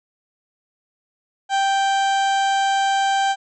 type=harmonic tone; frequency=784 Hz; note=G5; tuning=in tune; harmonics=1 / 2 / 3 / 4 / 5 / 6 / 7 / 8 / 9 / 10; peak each=-17 / -25 / -35 / -29 / -36 / -40 / -45 / -39 / -39 / -40 dBFS; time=1.49-3.36 s; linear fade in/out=50 ms; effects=none